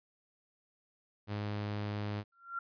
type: tone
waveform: sawtooth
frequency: 103.83 Hz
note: G#2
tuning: in tune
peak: -31 dBFS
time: 1.27-2.24 s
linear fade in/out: 50 ms
type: tone with exponential growth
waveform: sine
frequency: 1376 Hz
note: F6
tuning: 26 cents flat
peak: -32 dBFS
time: 2.32-2.59 s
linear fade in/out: 5 ms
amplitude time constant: 57 ms
effects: resampled to 11025 Hz